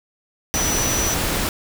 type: tone in noise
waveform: sine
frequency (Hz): 5920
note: F#8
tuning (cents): 0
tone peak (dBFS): -22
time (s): 0.54-1.14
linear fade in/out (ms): 0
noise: pink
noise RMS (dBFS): -22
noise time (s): 0.54-1.49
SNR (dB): -3
effects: none